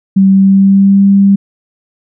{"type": "tone with pitch glide", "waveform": "sine", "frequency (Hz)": [193.2, 197.72], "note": ["G3", "G3"], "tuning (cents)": [-25, 15], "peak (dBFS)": -3, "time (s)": [0.16, 1.36], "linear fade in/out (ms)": 10, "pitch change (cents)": 40, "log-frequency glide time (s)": [0.32, 1.04], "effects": []}